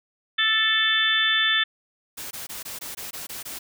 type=harmonic tone; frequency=440 Hz; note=A4; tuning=in tune; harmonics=3 / 4 / 5 / 6 / 7 / 8; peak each=-30 / -22 / -32 / -33 / -28 / -22 dBFS; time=0.38-1.64 s; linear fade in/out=10 ms
type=noise bursts; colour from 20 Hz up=white; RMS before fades=-35 dBFS; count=9; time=2.17-3.59 s; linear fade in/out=10 ms; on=140 ms; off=20 ms
effects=none